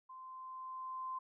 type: tone with level ramp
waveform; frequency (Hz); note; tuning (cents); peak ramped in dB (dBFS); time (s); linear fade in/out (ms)
sine; 1038; C6; -14; -49 to -38; 0.09-1.19; 10
effects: none